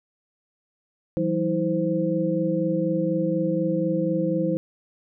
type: tone cluster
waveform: sine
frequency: 165.5 / 189.6 / 322.9 / 518 Hz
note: E3 / F#3 / E4 / C5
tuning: +7 / +43 / -36 / -17 cents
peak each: -27 / -28 / -25 / -26 dBFS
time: 1.17-4.57 s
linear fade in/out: 0 ms
effects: none